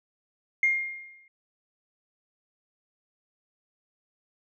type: tone with exponential decay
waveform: sine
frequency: 2124 Hz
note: C7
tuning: 25 cents sharp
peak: -17 dBFS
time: 0.63-1.28 s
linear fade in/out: 2 ms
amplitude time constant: 140 ms
effects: tanh soft clip ceiling -13 dBFS